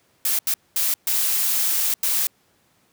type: noise bursts at uneven times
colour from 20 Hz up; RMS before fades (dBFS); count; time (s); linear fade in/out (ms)
blue; -21; 5; 0.25-0.39 / 0.47-0.54 / 0.76-0.94 / 1.07-1.94 / 2.03-2.27; 2
effects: pink hiss -62 dBFS RMS until 2.92 s + high-pass 100 Hz 12 dB/octave